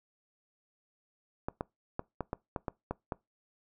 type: clicks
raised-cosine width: 1 ms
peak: -19 dBFS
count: 9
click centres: 1.485 / 1.609 / 1.994 / 2.207 / 2.331 / 2.562 / 2.682 / 2.91 / 3.122 s
effects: noise-tail reverb RT60 0.2 s tail -23 dB re dry